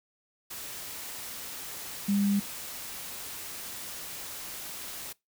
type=tone in noise; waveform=sine; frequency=201 Hz; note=G3; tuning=44 cents sharp; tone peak=-23 dBFS; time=2.08-2.4 s; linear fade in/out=10 ms; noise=white; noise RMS=-40 dBFS; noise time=0.5-5.13 s; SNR=+14 dB; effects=noise-tail reverb RT60 0.2 s tail -23 dB re dry